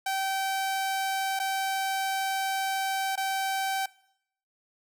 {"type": "tone with dropouts", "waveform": "sawtooth", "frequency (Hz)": 773, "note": "G5", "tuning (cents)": -24, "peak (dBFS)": -23, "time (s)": [0.06, 3.86], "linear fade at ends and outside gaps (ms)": 5, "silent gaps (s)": [[1.392, 1.398], [3.157, 3.175]], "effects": ["noise-tail reverb RT60 0.7 s tail -21 dB re dry"]}